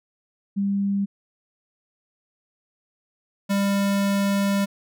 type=tone pair in turn; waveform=sine / square; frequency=199 / 199 Hz; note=G3 / G3; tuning=+26 / +26 cents; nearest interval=unison; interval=0 cents; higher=neither; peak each=-20 dBFS; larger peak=neither; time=0.56-1.06 / 3.49-4.66 s; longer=second; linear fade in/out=20 ms; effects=none